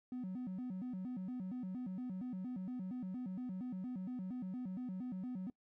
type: tone with vibrato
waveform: triangle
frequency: 215.9 Hz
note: A3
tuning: 33 cents flat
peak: -37 dBFS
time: 0.12-5.5 s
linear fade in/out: 2 ms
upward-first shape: square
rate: 4.3 Hz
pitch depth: 260 cents each way
effects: noise-tail reverb RT60 0.1 s tail -24 dB re dry + tanh soft clip ceiling -35 dBFS